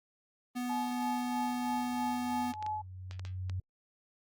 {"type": "tone", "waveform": "square", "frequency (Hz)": 246.9, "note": "B3", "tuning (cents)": 0, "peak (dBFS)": -34, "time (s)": [0.55, 2.53], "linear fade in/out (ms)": 20}
{"type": "tone with tremolo", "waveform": "sine", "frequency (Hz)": 855, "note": "A5", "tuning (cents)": -50, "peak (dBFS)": -32, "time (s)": [0.69, 2.82], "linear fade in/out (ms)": 10, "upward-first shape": "sine", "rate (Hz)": 3.1, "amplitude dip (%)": 65}
{"type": "tone with exponential growth", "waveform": "sine", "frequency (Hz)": 92.5, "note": "F#2", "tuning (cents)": 0, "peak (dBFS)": -32, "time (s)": [1.2, 3.6], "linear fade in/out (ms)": 5, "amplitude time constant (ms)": 520}
{"type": "clicks", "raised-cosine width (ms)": 0.2, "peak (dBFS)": -28, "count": 7, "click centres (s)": [2.538, 2.626, 2.664, 3.111, 3.195, 3.251, 3.497]}
{"effects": ["Opus 32 kbps"]}